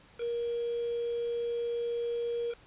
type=tone with quantisation; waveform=sine; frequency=471.9 Hz; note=A#4; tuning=21 cents sharp; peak=-30 dBFS; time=0.18-2.55 s; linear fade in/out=50 ms; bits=7; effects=pink hiss -58 dBFS RMS until 2.66 s + resampled to 8000 Hz